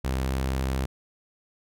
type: tone with pitch glide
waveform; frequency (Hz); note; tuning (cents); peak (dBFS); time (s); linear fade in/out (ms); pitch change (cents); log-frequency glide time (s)
sawtooth; 65.41 to 65.94; C2 to C2; 0 to +14; -21; 0.04-0.86; 10; +14; 0.19-0.31
effects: none